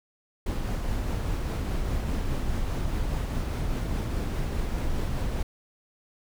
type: noise with tremolo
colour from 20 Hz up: brown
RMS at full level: -27 dBFS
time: 0.46-5.43 s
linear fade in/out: 5 ms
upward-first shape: triangle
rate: 4.9 Hz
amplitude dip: 25%
effects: none